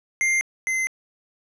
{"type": "tone pair in turn", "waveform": "square", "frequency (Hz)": [2100, 2065], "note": ["C7", "C7"], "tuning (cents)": [6, -23], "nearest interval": "unison", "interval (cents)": 29, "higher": "first", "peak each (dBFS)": [-19, -22], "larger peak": "first", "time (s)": [[0.21, 0.41], [0.67, 0.87]], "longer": "neither", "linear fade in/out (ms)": 0, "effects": ["low-pass 10000 Hz 12 dB/octave"]}